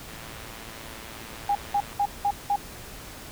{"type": "click train", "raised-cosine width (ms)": 0.3, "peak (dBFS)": -27, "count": 207, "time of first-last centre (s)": [0.09, 1.929], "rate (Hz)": 112}
{"type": "tone bursts", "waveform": "sine", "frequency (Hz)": 812, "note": "G#5", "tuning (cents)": -39, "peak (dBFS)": -20, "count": 5, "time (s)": [1.49, 2.56], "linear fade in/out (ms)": 5, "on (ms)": 62, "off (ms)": 190}
{"effects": ["pink hiss -42 dBFS RMS until 3.31 s"]}